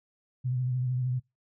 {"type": "tone with vibrato", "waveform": "sine", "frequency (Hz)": 126.4, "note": "B2", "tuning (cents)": 41, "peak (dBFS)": -26, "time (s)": [0.44, 1.2], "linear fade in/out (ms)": 20, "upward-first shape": "triangle", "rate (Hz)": 13, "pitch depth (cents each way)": 52, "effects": ["noise-tail reverb RT60 0.2 s tail -23 dB re dry"]}